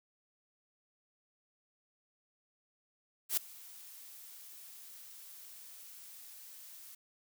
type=noise with ADSR envelope; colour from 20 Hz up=blue; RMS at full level=-29 dBFS; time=3.29-6.95 s; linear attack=82 ms; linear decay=4 ms; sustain=-23 dB; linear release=4 ms; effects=none